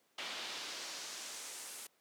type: noise with band-pass filter sweep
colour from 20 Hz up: brown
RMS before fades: -45 dBFS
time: 0.18-1.87 s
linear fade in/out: 5 ms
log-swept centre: 3400 to 10000 Hz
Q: 1.3
effects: pink hiss -73 dBFS RMS until 2 s + high-pass 300 Hz 12 dB/octave